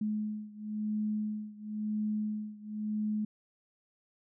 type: beating tone pair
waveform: sine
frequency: 212.3 / 213.27 Hz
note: G#3 / G#3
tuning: +38 / +46 cents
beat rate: 0.97 Hz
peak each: -34 / -36 dBFS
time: 0.01-3.25 s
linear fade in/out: 5 ms
effects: none